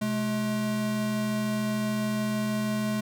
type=tone pair together; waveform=square; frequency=126.8 / 213.3 Hz; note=B2 / G#3; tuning=+46 / +46 cents; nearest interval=major sixth; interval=900 cents; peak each=-36 / -27 dBFS; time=0.01-3.01 s; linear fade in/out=10 ms; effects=none